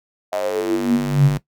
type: tone with high-pass filter sweep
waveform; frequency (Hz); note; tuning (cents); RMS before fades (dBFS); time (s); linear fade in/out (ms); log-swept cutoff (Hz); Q
square; 48.6; G1; -14; -18; 0.32-1.38; 10; 670 to 110; 9.7
effects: noise-tail reverb RT60 0.1 s tail -17 dB re dry